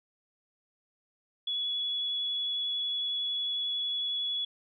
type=tone with vibrato; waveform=sine; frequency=3390 Hz; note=G#7; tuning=35 cents sharp; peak=-29 dBFS; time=1.47-4.45 s; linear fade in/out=5 ms; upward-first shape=triangle; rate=11 Hz; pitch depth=8 cents each way; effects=none